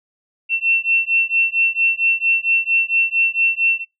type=beating tone pair; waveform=sine; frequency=2700 / 2704.4 Hz; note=E7 / E7; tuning=+41 / +44 cents; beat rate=4.4 Hz; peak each=-18 dBFS; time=0.49-3.85 s; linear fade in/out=50 ms; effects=noise-tail reverb RT60 0.2 s tail -24 dB re dry